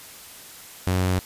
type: tone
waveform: sawtooth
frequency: 92.1 Hz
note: F#2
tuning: 7 cents flat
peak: -16 dBFS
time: 0.87-1.19 s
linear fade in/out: 0 ms
effects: white hiss -43 dBFS RMS until 1.25 s + resampled to 32000 Hz